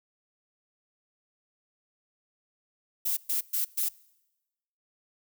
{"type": "noise bursts", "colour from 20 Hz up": "violet", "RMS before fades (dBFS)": -28, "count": 4, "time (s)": [3.05, 3.89], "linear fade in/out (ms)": 10, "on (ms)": 120, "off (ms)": 120, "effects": ["noise-tail reverb RT60 1.0 s tail -23 dB re dry"]}